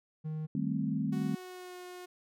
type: tone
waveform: triangle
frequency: 155.7 Hz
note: D#3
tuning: 2 cents sharp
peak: -32 dBFS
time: 0.24-0.47 s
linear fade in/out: 20 ms
type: chord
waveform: sine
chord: A half-diminished seventh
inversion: second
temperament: equal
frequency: 155.56 / 196 / 220 / 261.6 Hz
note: Eb3 / G3 / A3 / C4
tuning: 0 / 0 / 0 / 0 cents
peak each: -35 dBFS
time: 0.55-1.35 s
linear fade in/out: 2 ms
type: tone with pitch glide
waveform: sawtooth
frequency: 370 to 360.7 Hz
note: F#4 to F#4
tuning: 0 to -44 cents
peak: -40 dBFS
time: 1.12-2.06 s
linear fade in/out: 10 ms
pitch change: -44 cents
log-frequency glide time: 1.29-1.78 s
effects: none